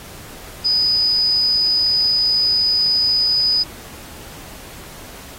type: tone with amplitude modulation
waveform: sine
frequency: 4978 Hz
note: D#8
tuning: in tune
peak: -12 dBFS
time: 0.64-3.64 s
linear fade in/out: 20 ms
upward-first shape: sine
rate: 263 Hz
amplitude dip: 35%
effects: pink hiss -38 dBFS RMS until 5.38 s + AAC 48 kbps